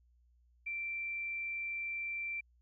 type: tone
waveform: sine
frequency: 2349 Hz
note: D7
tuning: in tune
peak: -36 dBFS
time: 0.66-2.41 s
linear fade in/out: 10 ms
effects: added 60 Hz sine -65 dBFS peak until 2.61 s